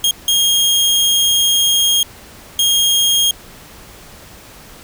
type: tone bursts at uneven times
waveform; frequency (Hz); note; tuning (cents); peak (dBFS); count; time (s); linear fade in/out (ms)
sawtooth; 3245; G#7; -41; -8; 3; 0.04-0.11 / 0.28-2.03 / 2.59-3.31; 2
effects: pink hiss -39 dBFS RMS until 4.83 s